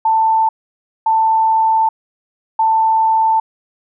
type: tone bursts at uneven times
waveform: sine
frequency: 888 Hz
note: A5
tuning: 16 cents sharp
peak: -10 dBFS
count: 3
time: 0.05-0.49 / 1.06-1.89 / 2.59-3.4 s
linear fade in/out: 5 ms
effects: none